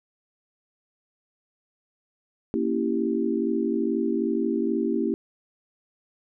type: chord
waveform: sine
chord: A# diminished seventh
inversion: none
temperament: equal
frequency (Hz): 233.1 / 277.2 / 329.6 / 392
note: A#3 / C#4 / E4 / G4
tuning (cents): 0 / 0 / 0 / 0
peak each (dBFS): -27 / -29 / -27 / -28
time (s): 2.54-5.14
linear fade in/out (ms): 0
effects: none